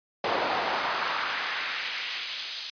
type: noise with high-pass filter sweep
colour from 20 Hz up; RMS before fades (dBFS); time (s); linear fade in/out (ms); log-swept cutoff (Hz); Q
brown; -30; 0.24-2.7; 2; 590 to 4200; 1.3
effects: resampled to 11025 Hz

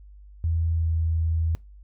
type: tone with pitch glide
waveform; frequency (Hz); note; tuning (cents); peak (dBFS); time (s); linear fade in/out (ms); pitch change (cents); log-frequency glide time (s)
sine; 82.41 to 81.51; E2 to E2; 0 to -19; -21; 0.44-1.55; 0; -19; 0.74-0.88
effects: noise-tail reverb RT60 0.2 s tail -22 dB re dry + added 50 Hz sine -44 dBFS peak until 1.83 s

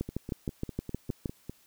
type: two click trains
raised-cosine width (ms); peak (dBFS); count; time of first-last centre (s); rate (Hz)
3; -18 / -24; 9 / 8; 0.01-1.258 / 0.09-1.496; 6.41 / 4.98
effects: white hiss -63 dBFS RMS until 1.66 s

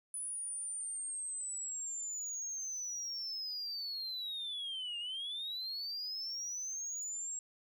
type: linear two-way sweep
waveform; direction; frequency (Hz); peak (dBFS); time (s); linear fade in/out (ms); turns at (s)
sine; down then up; 9956 to 2794 to 7620; -36; 0.14-7.39; 2; 4.98
effects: tanh soft clip ceiling -36 dBFS + 13-bit

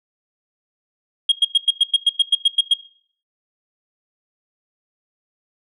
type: tone bursts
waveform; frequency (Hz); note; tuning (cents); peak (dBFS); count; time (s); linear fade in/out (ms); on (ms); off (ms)
sine; 3259; G#7; -33; -8; 12; 1.29-2.738; 5; 29; 100
effects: noise-tail reverb RT60 0.5 s tail -19 dB re dry + tanh soft clip ceiling -9 dBFS

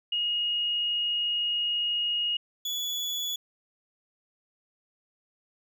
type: tone pair in turn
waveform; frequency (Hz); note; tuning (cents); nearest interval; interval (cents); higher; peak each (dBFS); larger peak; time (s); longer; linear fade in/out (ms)
sine / 35% pulse; 2873 / 3417; F7 / G#7; +48 / +49; minor third; 301; second; -25 / -27; first; 0.12-2.37 / 2.65-3.36; first; 5
effects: none

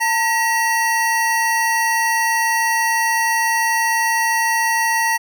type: tone pair together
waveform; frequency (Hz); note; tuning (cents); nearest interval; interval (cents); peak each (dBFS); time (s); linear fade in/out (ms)
square; 903.3 / 1914; A5 / A#6; +45 / +45; octave + minor second; 1300; -19; 0-5.18; 20
effects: none

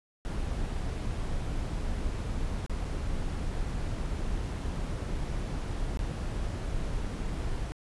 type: noise with dropouts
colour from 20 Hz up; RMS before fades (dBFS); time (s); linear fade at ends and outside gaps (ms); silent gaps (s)
brown; -32; 0.25-7.72; 0; 2.663-2.696 / 2.847-2.851 / 5.972-5.992
effects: resampled to 24000 Hz

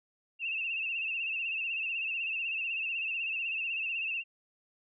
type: tone with vibrato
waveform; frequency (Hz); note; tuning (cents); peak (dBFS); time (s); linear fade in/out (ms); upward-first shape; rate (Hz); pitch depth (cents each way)
sine; 2676; E7; +25; -31; 0.39-4.24; 50; sine; 16; 74
effects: none

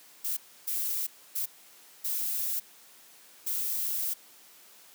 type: noise bursts at uneven times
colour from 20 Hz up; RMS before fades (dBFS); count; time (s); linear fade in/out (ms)
violet; -31; 5; 0.24-0.37 / 0.67-1.07 / 1.35-1.46 / 2.04-2.6 / 3.46-4.14; 10
effects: white hiss -55 dBFS RMS until 4.94 s + high-pass 200 Hz 12 dB/octave

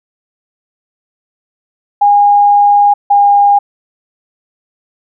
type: tone pair in turn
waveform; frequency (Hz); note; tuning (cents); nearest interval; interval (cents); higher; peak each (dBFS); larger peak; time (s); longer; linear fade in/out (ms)
sine; 817 / 810.9; G#5 / G#5; -29 / -42; unison; 13; first; -4; neither; 2.01-2.94 / 3.1-3.59; first; 10
effects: none

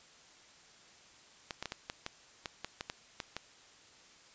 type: clicks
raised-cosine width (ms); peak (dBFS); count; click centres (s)
0.2; -20; 12; 1.508 / 1.626 / 1.657 / 1.721 / 1.899 / 2.064 / 2.458 / 2.646 / 2.809 / 2.899 / 3.202 / 3.366
effects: white hiss -59 dBFS RMS until 4.34 s + resampled to 16000 Hz

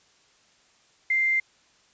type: tone with quantisation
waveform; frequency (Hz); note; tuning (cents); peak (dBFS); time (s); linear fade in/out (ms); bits
sine; 2093; C7; 0; -20; 1.1-1.4; 5; 8
effects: white hiss -61 dBFS RMS until 1.93 s + resampled to 16000 Hz

